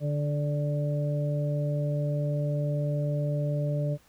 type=harmonic tone with a mistuned harmonic; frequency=146.6 Hz; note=D3; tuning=3 cents flat; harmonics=1 / 2 / 3 / 4; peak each=-26 / -39 / -41 / -33 dBFS; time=0-3.98 s; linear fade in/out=50 ms; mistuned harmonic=3; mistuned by=-18 cents; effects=pink hiss -61 dBFS RMS until 4.08 s